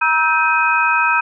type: tone cluster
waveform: sine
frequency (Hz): 949 / 1298 / 1561 / 2507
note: A#5 / E6 / G6 / D#7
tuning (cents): +31 / -27 / -8 / +12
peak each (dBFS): -18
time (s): 0.01-1.21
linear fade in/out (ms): 10
effects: none